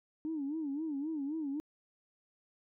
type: tone with vibrato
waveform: sine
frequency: 297.8 Hz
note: D4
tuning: 24 cents sharp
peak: -33 dBFS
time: 0.25-1.6 s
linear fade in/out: 0 ms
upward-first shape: sine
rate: 3.8 Hz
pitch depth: 150 cents each way
effects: tanh soft clip ceiling -29 dBFS